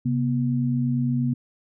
sine tone pair together, 133.3 / 241.9 Hz, C3 / B3, +33 / -36 cents, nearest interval minor seventh, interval 1031 cents, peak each -23 dBFS, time 0.05-1.34 s, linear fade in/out 10 ms, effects none

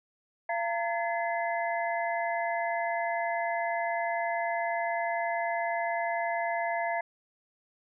sine tone cluster, 684 / 915 / 1705 / 2046 Hz, F5 / A#5 / G#6 / C7, -36 / -32 / +45 / -39 cents, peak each -30 / -34 / -37 / -36 dBFS, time 0.49-7.01 s, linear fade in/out 5 ms, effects none

